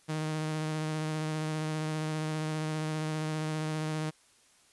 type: tone with vibrato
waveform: sawtooth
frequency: 155.56 Hz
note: D#3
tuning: in tune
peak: -27 dBFS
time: 0.08-4.11 s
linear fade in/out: 20 ms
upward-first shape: triangle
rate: 15 Hz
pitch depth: 19 cents each way
effects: white hiss -63 dBFS RMS until 4.72 s + resampled to 24000 Hz